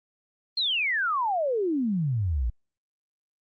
sine exponential sweep, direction down, 4305 to 54.1 Hz, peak -23 dBFS, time 0.57-2.5 s, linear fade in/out 5 ms, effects Opus 32 kbps

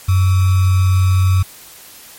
sine tone with sample-and-hold, 93.2 Hz, F#2, 13 cents sharp, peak -9 dBFS, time 0.08-1.43 s, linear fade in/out 10 ms, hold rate 1225 Hz, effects white hiss -39 dBFS RMS until 2.18 s + MP3 64 kbps

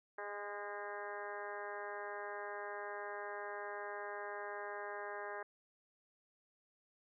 harmonic tone with a mistuned harmonic, 205.3 Hz, G#3, 20 cents flat, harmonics 2 / 3 / 4 / 5 / 6 / 7 / 8 / 9 / 10, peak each -48 / -49 / -49 / -51 / -52 / -58 / -49 / -53 / -62 dBFS, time 0.18-5.43 s, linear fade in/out 5 ms, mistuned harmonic 8, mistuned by -27 cents, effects none

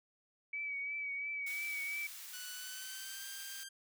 sine tone with vibrato, 2278 Hz, C#7, 47 cents sharp, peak -37 dBFS, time 0.53-2.07 s, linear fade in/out 5 ms, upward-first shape triangle, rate 2.9 Hz, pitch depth 39 cents each way
white high-pass noise, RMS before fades -49 dBFS, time 1.46-3.64 s, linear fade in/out 10 ms, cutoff 1500 Hz, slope 12 dB/octave
10% pulse tone with pitch glide, 1480 to 1586.2 Hz, F#6 to G6, 0 to +20 cents, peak -37 dBFS, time 2.33-3.69 s, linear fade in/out 10 ms, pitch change +120 cents, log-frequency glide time 2.52-3.26 s
effects none

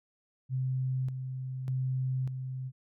sine tone with tremolo, 130 Hz, C3, 11 cents flat, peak -28 dBFS, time 0.49-2.72 s, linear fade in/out 50 ms, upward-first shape square, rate 0.84 Hz, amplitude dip 50%, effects none

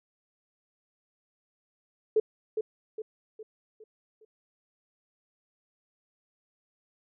sine tone with echo, 434.6 Hz, A4, 21 cents flat, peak -19 dBFS, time 2.16-2.2 s, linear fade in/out 5 ms, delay 410 ms, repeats 5, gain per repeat -7 dB, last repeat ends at 4.25 s, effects none

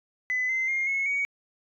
sine tone with pitch steps, 2010 / 2067 / 2125 / 2184 / 2246 Hz, B6 / C7 / C7 / C#7 / C#7, +30 / -22 / +26 / -26 / +22 cents, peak -23 dBFS, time 0.3-1.25 s, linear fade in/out 0 ms, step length 190 ms, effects tanh soft clip ceiling -20 dBFS

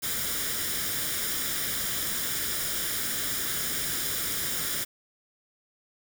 white noise with comb filter, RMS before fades -30 dBFS, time 0.02-4.85 s, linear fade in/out 20 ms, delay 0.57 ms, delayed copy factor +0.6, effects none

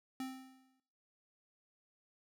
square tone with exponential decay, 261.6 Hz, C4, in tune, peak -38 dBFS, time 0.2-0.8 s, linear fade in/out 2 ms, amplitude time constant 130 ms, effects noise-tail reverb RT60 0.7 s tail -21 dB re dry

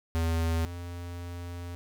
square tone pair in turn, 82.3 / 87.19 Hz, E2 / F2, -2 / -2 cents, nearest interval minor second, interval 100 cents, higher second, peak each -26 / -37 dBFS, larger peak first, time 0.15-0.65 / 0.65-1.75 s, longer second, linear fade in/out 0 ms, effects none

